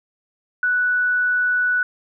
sine tone, 1480 Hz, F#6, in tune, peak -16 dBFS, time 0.63-1.83 s, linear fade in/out 2 ms, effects none

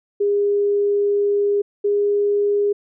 sine tone pair in turn, 406.9 / 408.8 Hz, G#4 / G#4, -35 / -27 cents, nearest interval unison, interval 8 cents, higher second, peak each -15 dBFS, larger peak neither, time 0.2-1.62 / 1.84-2.73 s, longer first, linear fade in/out 10 ms, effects none

